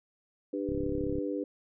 harmonic tone, 99 Hz, G2, 18 cents sharp, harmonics 3 / 4 / 5, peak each -33 / -36 / -36 dBFS, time 0.53-1.44 s, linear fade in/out 5 ms
click train, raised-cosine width 5 ms, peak -25 dBFS, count 18, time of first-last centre 0.69-1.184 s, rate 34.4 Hz
effects none

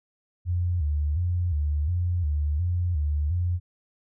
sine tone with vibrato, 80.9 Hz, E2, 32 cents flat, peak -22 dBFS, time 0.45-3.6 s, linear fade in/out 50 ms, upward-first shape square, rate 1.4 Hz, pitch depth 150 cents each way, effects none

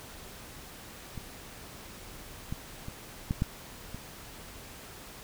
clicks, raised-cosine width 5 ms, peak -26 / -21 / -26 / -16 / -14 / -26 dBFS, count 6, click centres 1.177 / 2.525 / 2.884 / 3.309 / 3.421 / 3.946 s, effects pink hiss -47 dBFS RMS until 5.23 s

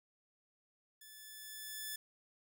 5% pulse tone with level ramp, 1736 Hz, A6, 24 cents flat, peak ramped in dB -44 to -29 dBFS, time 1.01-1.96 s, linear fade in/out 5 ms, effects none

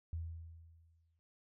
sine tone with exponential decay, 82.41 Hz, E2, in tune, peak -36 dBFS, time 0.13-1.19 s, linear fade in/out 0 ms, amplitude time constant 230 ms, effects none

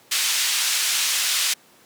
pink band-pass noise, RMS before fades -22 dBFS, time 0.11-1.54 s, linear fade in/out 10 ms, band 2700 to 10000 Hz, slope 12 dB/octave, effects pink hiss -53 dBFS RMS until 1.85 s + high-pass 200 Hz 12 dB/octave

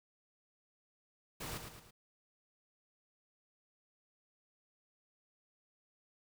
pink noise with echo, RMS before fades -43 dBFS, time 1.4-1.58 s, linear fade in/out 10 ms, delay 110 ms, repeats 3, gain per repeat -6 dB, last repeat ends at 1.91 s, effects none

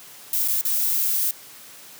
violet noise with dropouts, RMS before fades -22 dBFS, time 0.33-1.31 s, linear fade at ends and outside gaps 2 ms, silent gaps 0.478-0.483 / 0.612-0.651 s, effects white hiss -44 dBFS RMS until 1.99 s + high-pass 100 Hz 12 dB/octave

